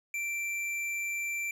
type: tone with hard clipping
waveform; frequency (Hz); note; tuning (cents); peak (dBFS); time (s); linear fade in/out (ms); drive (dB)
sine; 2349; D7; 0; -33; 0.14-1.51; 2; 10
effects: none